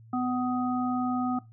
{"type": "harmonic tone", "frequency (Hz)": 250.2, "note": "B3", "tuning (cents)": 23, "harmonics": [1, 3, 5], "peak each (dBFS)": [-27, -32, -34], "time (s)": [0.13, 1.39], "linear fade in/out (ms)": 5, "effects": ["noise-tail reverb RT60 0.2 s tail -18 dB re dry", "added 113 Hz sine -49 dBFS peak until 1.52 s"]}